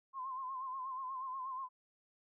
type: tone with vibrato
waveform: sine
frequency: 1046.5 Hz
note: C6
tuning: in tune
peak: -39 dBFS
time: 0.13-1.69 s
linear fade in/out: 50 ms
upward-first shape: sine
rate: 8.3 Hz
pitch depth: 63 cents each way
effects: none